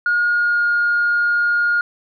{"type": "tone with pitch glide", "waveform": "sine", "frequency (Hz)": [1433, 1423.9], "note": ["F6", "F6"], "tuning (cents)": [44, 33], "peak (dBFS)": -13, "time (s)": [0.06, 1.81], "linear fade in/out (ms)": 2, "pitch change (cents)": -11, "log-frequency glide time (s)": [0.27, 0.67], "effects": ["tanh soft clip ceiling -10 dBFS"]}